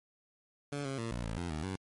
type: tone with pitch steps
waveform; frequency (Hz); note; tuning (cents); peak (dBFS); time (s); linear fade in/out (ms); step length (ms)
15% pulse; 143.4 / 135.7 / 114.9 / 60 / 55 / 86.6 / 77 / 94.6; D3 / C#3 / A#2 / B1 / A1 / F2 / D#2 / F#2; -41 / -36 / -25 / -49 / 0 / -14 / -17 / +39; -29; 0.72-1.76; 5; 130
effects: MP3 48 kbps